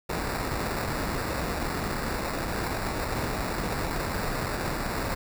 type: noise with sample-and-hold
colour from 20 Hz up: pink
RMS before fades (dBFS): -30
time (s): 0.09-5.15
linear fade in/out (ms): 10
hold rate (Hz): 3150
effects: none